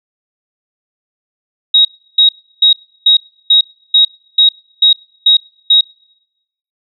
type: tone bursts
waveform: sine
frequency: 3793 Hz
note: A#7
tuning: 29 cents sharp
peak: -4 dBFS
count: 10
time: 1.74-5.81 s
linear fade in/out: 5 ms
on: 110 ms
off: 330 ms
effects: noise-tail reverb RT60 0.9 s tail -26 dB re dry